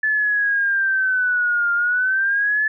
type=linear two-way sweep; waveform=sine; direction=down then up; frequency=1739 to 1396.9 to 1739 Hz; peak=-16 dBFS; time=0.03-2.68 s; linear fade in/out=5 ms; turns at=1.73 s; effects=none

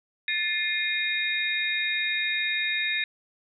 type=tone cluster; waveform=sine; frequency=1753 / 2118 / 2456 / 3735 Hz; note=A6 / C7 / D#7 / A#7; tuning=-7 / +21 / -23 / +3 cents; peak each=-30 dBFS; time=0.28-3.04 s; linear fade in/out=2 ms; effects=none

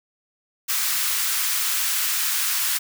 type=high-pass noise; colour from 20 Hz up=white; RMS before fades=-23 dBFS; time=0.68-2.79 s; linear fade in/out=20 ms; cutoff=1100 Hz; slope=24 dB/octave; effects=none

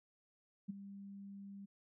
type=tone with ADSR envelope; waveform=sine; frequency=198.5 Hz; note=G3; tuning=22 cents sharp; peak=-36 dBFS; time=0.68-1.66 s; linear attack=19 ms; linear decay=13 ms; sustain=-12 dB; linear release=14 ms; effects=none

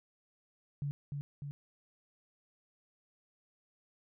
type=tone with echo; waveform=sine; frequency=142.9 Hz; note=D3; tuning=47 cents flat; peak=-33 dBFS; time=0.82-0.91 s; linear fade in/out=0 ms; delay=300 ms; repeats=2; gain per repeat=-3 dB; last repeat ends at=1.51 s; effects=none

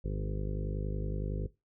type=harmonic tone with a mistuned harmonic; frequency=50.8 Hz; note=G#1; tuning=38 cents flat; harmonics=1 / 2 / 3 / 4 / 5 / 6 / 7 / 8 / 9 / 10; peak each=-33 / -39 / -39 / -46 / -49 / -51 / -47 / -47 / -48 / -49 dBFS; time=0.04-1.47 s; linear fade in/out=10 ms; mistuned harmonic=4; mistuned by=+21 cents; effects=noise-tail reverb RT60 0.2 s tail -17 dB re dry

